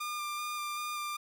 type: tone with vibrato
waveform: sawtooth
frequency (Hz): 1200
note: D6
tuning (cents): +37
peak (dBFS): -31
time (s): 0-1.17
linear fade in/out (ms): 10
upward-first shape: square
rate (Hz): 2.6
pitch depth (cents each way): 12
effects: none